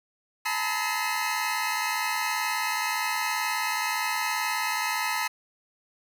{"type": "tone cluster", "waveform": "25% pulse", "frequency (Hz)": [855, 914, 995, 1280, 2092], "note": ["A5", "A#5", "B5", "D#6", "C7"], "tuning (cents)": [-50, -34, 13, 49, -1], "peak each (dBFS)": -29, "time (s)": [0.45, 5.28], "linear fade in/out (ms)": 10, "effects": []}